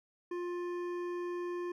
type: tone with hard clipping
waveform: sine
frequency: 352 Hz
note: F4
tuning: 14 cents sharp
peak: -37 dBFS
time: 0.31-1.72 s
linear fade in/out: 5 ms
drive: 11 dB
effects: none